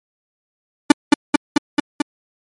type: tone with echo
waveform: 45% pulse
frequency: 293.7 Hz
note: D4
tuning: in tune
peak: -3 dBFS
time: 0.9-0.92 s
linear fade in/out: 5 ms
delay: 220 ms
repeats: 5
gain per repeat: -2 dB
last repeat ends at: 2.02 s
effects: MP3 48 kbps